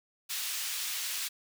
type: high-pass noise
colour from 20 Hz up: pink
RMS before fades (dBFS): -35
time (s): 0.29-1.29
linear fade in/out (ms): 20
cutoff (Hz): 2600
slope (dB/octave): 12
effects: none